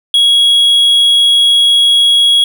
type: tone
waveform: triangle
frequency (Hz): 3322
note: G#7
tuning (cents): 0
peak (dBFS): -4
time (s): 0.14-2.44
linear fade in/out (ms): 2
effects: none